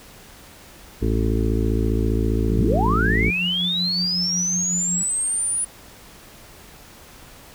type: harmonic tone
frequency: 55 Hz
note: A1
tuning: in tune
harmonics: 1 / 2 / 4 / 5 / 6 / 7 / 8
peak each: -21 / -24 / -27 / -28 / -29 / -29 / -30 dBFS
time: 1.01-3.31 s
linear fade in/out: 20 ms
type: tone with tremolo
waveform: sine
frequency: 178.6 Hz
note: F3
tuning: 39 cents sharp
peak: -24 dBFS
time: 2.49-5.03 s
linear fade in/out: 0 ms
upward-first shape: sine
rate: 5.4 Hz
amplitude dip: 55%
type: linear sweep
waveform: sine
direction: up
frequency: 63.1 to 9840 Hz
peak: -20 dBFS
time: 2.58-5.65 s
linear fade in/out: 10 ms
effects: pink hiss -45 dBFS RMS until 7.54 s